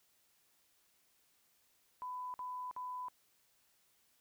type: tone bursts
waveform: sine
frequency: 1000 Hz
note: B5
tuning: 21 cents sharp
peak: -40 dBFS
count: 3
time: 2.02-3.084 s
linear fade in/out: 0 ms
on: 320 ms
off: 52 ms
effects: white hiss -73 dBFS RMS until 4.2 s